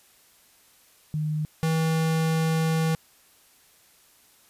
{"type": "tone pair in turn", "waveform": ["sine", "square"], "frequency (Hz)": [153.1, 160.96], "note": ["D#3", "E3"], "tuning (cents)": [-28, -41], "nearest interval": "minor second", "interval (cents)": 87, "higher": "second", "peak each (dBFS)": [-24, -22], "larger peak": "second", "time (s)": [[1.14, 1.45], [1.63, 2.95]], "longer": "second", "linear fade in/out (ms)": 0, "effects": ["white hiss -58 dBFS RMS until 4.49 s", "resampled to 32000 Hz"]}